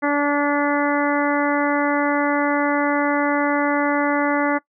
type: harmonic tone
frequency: 288.9 Hz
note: D4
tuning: 28 cents flat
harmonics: 1 / 2 / 3 / 4 / 5 / 6 / 7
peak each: -20 / -23 / -25 / -26 / -27 / -28 / -28 dBFS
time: 0.02-4.59 s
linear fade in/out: 20 ms
effects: noise-tail reverb RT60 0.1 s tail -20 dB re dry